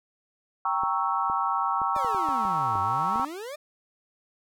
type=chord; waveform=sine; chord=G diminished seventh; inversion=none; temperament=equal; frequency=784 / 932.3 / 1108.7 / 1318.5 Hz; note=G5 / Bb5 / Db6 / Fb6; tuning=0 / 0 / 0 / 0 cents; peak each=-30 / -29 / -28 / -29 dBFS; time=0.65-3.25 s; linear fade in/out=2 ms
type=clicks; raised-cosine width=2 ms; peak=-27 dBFS; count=11; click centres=0.835 / 1.299 / 1.817 / 1.964 / 2.047 / 2.147 / 2.288 / 2.452 / 2.755 / 3.158 / 3.197 s
type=exponential two-way sweep; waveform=40% pulse; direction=down then up; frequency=620 to 92.5 to 620 Hz; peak=-34 dBFS; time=1.95-3.56 s; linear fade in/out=10 ms; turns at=2.81 s
effects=none